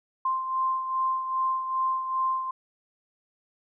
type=beating tone pair; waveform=sine; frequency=1046.5 / 1049 Hz; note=C6 / C6; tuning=0 / +4 cents; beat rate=2.5 Hz; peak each=-25 / -33 dBFS; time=0.25-2.51 s; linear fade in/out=5 ms; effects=none